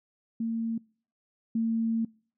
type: tone pair in turn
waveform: sine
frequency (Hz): 227.5 / 226.6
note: A#3 / A#3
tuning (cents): -42 / -49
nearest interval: unison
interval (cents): 7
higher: first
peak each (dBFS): -27 / -24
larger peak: second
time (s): 0.4-0.78 / 1.55-2.05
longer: second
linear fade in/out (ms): 5
effects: noise-tail reverb RT60 0.5 s tail -26 dB re dry